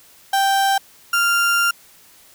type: tone pair in turn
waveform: 35% pulse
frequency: 784 / 1392.9 Hz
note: G5 / F6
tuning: 0 / -5 cents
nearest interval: minor seventh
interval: 995 cents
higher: second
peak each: -13 dBFS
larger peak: neither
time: 0.33-0.78 / 1.13-1.71 s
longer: second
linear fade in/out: 5 ms
effects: white hiss -49 dBFS RMS until 2.34 s